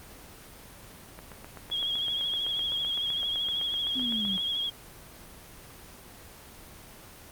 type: click train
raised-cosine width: 0.5 ms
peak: -27 dBFS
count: 26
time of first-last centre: 1.19-4.379 s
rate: 7.84 Hz
type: tone with vibrato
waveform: sine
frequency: 3300 Hz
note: G#7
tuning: 12 cents flat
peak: -27 dBFS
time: 1.71-4.7 s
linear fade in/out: 10 ms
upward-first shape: triangle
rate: 13 Hz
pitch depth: 50 cents each way
type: exponential sweep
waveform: sine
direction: down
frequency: 265 to 185 Hz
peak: -32 dBFS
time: 3.95-4.38 s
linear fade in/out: 20 ms
effects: pink hiss -48 dBFS RMS until 7.31 s + Opus 24 kbps

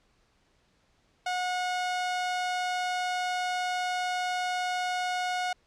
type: tone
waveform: sawtooth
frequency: 727 Hz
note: F#5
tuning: 31 cents flat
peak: -24 dBFS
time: 1.26-5.53 s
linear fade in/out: 5 ms
effects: pink hiss -68 dBFS RMS until 5.66 s + low-pass 6000 Hz 12 dB/octave

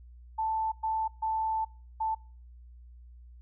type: tone bursts at uneven times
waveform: sine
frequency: 882 Hz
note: A5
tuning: 4 cents sharp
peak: -27 dBFS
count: 4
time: 0.38-0.72 / 0.83-1.08 / 1.22-1.65 / 2-2.15 s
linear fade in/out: 10 ms
effects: noise-tail reverb RT60 0.4 s tail -24 dB re dry + added 60 Hz sine -48 dBFS peak until 3.41 s

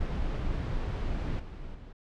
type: noise with level steps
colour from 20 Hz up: brown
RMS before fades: -31 / -41 / -45 dBFS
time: 0-1.93 s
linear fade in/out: 10 ms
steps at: 1.39 / 1.74 s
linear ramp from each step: 10 ms
effects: low-pass 4000 Hz 12 dB/octave

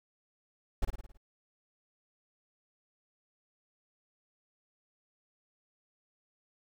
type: noise with echo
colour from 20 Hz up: brown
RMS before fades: -27 dBFS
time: 0.82-0.85 s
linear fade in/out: 5 ms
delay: 54 ms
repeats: 6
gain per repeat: -5 dB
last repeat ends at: 1.174 s
effects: none

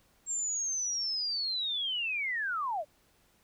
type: linear sweep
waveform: sine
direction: down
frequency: 7510 to 554.4 Hz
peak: -30 dBFS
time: 0.26-2.85 s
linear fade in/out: 50 ms
effects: pink hiss -67 dBFS RMS until 3.43 s

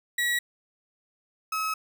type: tone pair in turn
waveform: 35% pulse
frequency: 1924 / 1284.1 Hz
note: B6 / E6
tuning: -46 / -46 cents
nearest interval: perfect fifth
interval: 700 cents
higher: first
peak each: -22 / -25 dBFS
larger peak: first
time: 0.18-0.39 / 1.52-1.74 s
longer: second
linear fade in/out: 5 ms
effects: none

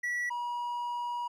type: tone pair in turn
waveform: triangle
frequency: 1944 / 962.5 Hz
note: B6 / B5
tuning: -28 / -45 cents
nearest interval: octave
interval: 1217 cents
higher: first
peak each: -28 / -30 dBFS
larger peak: first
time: 0.03-0.3 / 0.3-1.28 s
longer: second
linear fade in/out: 10 ms
effects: none

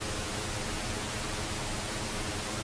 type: noise with comb filter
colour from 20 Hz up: pink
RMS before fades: -34 dBFS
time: 0-2.63 s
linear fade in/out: 20 ms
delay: 9.5 ms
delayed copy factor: +0.7
effects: resampled to 22050 Hz

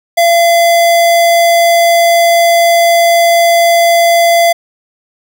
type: tone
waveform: square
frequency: 681 Hz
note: F5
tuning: 44 cents flat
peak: -6 dBFS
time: 0.17-4.53 s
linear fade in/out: 10 ms
effects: none

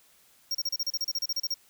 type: tone bursts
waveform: square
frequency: 5570 Hz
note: F8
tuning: 5 cents flat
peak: -27 dBFS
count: 15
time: 0.51-1.542 s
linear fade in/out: 5 ms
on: 38 ms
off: 33 ms
effects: white hiss -61 dBFS RMS until 1.69 s

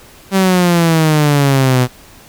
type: exponential sweep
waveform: sawtooth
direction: down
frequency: 195.2 to 123.47 Hz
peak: -5 dBFS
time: 0.31-1.88 s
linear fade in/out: 50 ms
effects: pink hiss -41 dBFS RMS until 2.28 s

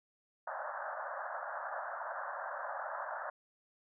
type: band-pass noise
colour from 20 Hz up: pink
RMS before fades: -41 dBFS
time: 0.47-3.3 s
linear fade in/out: 5 ms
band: 560 to 1700 Hz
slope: 96 dB/octave
effects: none

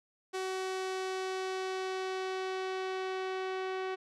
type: tone with low-pass filter sweep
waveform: sawtooth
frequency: 376.6 Hz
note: F#4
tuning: 31 cents sharp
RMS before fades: -36 dBFS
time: 0.33-3.96 s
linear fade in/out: 20 ms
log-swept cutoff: 8100 to 2900 Hz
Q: 0.85
effects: none

